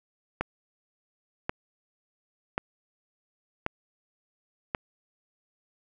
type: click train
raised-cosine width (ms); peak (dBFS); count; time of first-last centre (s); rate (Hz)
0.5; -12; 5; 0.41-4.748; 0.922
effects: none